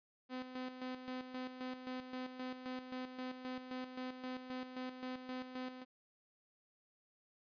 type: tone with tremolo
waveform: sawtooth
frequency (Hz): 255.2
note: C4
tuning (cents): -43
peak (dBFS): -37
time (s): 0.29-5.85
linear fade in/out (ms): 50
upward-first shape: square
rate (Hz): 3.8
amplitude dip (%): 60
effects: resampled to 11025 Hz